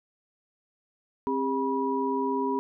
sine tone cluster, 265.7 / 402.1 / 972 Hz, C4 / G4 / B5, +27 / +44 / -28 cents, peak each -29 dBFS, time 1.27-2.59 s, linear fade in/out 0 ms, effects none

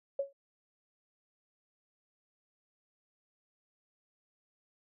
sine tone with exponential decay, 554.4 Hz, C#5, in tune, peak -26 dBFS, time 0.19-0.33 s, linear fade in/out 5 ms, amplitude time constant 29 ms, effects none

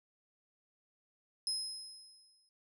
35% pulse tone with exponential decay, 5120 Hz, D#8, 49 cents sharp, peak -29 dBFS, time 1.47-2.49 s, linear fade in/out 1 ms, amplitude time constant 220 ms, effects none

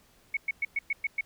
sine tone bursts, 2217 Hz, C#7, in tune, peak -25 dBFS, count 7, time 0.34-1.21 s, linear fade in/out 5 ms, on 30 ms, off 110 ms, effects pink hiss -62 dBFS RMS until 1.25 s

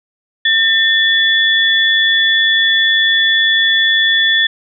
sine tone pair together, 1801 / 3433 Hz, A6 / A7, +40 / -43 cents, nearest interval major seventh, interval 1117 cents, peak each -12 dBFS, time 0.45-4.47 s, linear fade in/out 5 ms, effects none

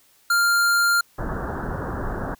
square tone, 1396.9 Hz, F6, in tune, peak -17 dBFS, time 0.3-1.01 s, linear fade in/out 5 ms
pink low-pass noise, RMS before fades -28 dBFS, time 1.18-2.35 s, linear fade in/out 10 ms, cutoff 1700 Hz, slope 96 dB/octave
effects white hiss -58 dBFS RMS until 2.39 s

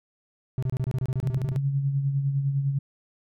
triangle tone bursts, 129.5 Hz, C3, 17 cents flat, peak -21 dBFS, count 14, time 0.58-1.561 s, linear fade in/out 0 ms, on 45 ms, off 27 ms
sine tone with tremolo, 138.59 Hz, C#3, in tune, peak -20 dBFS, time 1.24-2.79 s, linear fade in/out 10 ms, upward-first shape sine, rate 9.9 Hz, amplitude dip 50%
effects none

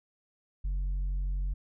triangle tone with tanh clipping, 46.25 Hz, F#1, in tune, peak -29 dBFS, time 0.64-1.54 s, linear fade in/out 10 ms, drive 8 dB, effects none

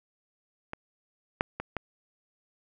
clicks, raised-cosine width 0.5 ms, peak -20 / -9 / -18 / -16 dBFS, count 4, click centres 0.734 / 1.409 / 1.6 / 1.767 s, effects none

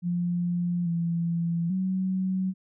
sine tone with pitch steps, 175 / 169 / 187.6 Hz, F3 / E3 / F#3, +4 / +43 / +24 cents, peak -24 dBFS, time 0.02-2.54 s, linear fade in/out 50 ms, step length 840 ms, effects none

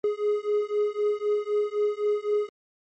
triangle beating tone pair, 415.3 / 419.2 Hz, G#4 / G#4, 0 / +16 cents, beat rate 3.9 Hz, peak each -24 dBFS, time 0.04-2.49 s, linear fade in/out 2 ms, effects MP3 32 kbps

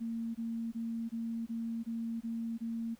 sine tone bursts, 229 Hz, A#3, 31 cents flat, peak -34 dBFS, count 8, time 0-2.954 s, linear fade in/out 20 ms, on 350 ms, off 22 ms, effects pink hiss -65 dBFS RMS until 2.99 s

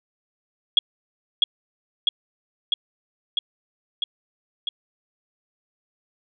sine tone with echo, 3322 Hz, G#7, in tune, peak -11 dBFS, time 0.77-0.79 s, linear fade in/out 2 ms, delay 650 ms, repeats 6, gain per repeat -2 dB, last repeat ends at 4.69 s, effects none

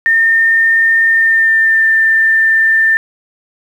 sine tone with pitch glide, 1816 to 1788.9 Hz, A#6 to A6, -46 to +28 cents, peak -7 dBFS, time 0.06-2.97 s, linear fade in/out 0 ms, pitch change -26 cents, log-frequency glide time 1.09-1.86 s, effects 7-bit

